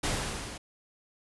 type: noise with level ramp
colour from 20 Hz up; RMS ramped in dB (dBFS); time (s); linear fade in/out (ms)
pink; -28 to -42; 0.03-0.58; 10
effects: resampled to 24000 Hz